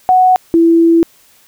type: tone pair in turn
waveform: sine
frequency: 740 / 332.9 Hz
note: F#5 / E4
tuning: 0 / +17 cents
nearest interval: octave + major second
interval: 1383 cents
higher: first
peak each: -5 dBFS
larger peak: neither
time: 0.09-0.36 / 0.54-1.03 s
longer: second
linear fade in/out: 0 ms
effects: white hiss -48 dBFS RMS until 1.47 s